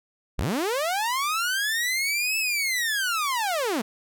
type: linear two-way sweep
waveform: sawtooth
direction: up then down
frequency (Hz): 30 to 2637 to 200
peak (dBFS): -20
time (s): 0.38-3.82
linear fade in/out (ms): 10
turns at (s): 2.38
effects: none